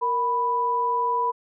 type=tone pair together; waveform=sine; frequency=466.2 / 987.8 Hz; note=A#4 / B5; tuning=0 / 0 cents; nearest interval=octave + minor second; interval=1300 cents; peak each=-29 / -21 dBFS; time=0.01-1.32 s; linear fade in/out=20 ms; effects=none